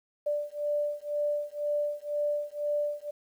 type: beating tone pair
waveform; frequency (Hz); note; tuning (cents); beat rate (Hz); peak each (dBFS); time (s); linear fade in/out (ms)
sine; 587.3 / 589.3; D5 / D5; 0 / +6; 2; -31; 0.26-3.11; 10
effects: 10-bit